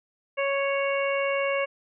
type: harmonic tone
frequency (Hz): 554.4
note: C#5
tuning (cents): 0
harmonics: 1 / 2 / 3 / 4 / 5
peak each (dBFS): -25 / -32 / -36 / -31 / -34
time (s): 0.37-1.66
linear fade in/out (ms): 20
effects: none